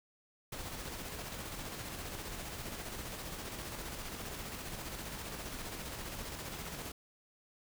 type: noise with tremolo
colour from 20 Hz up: pink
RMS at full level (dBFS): -42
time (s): 0.52-6.92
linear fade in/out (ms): 5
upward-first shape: square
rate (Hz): 15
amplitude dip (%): 30
effects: none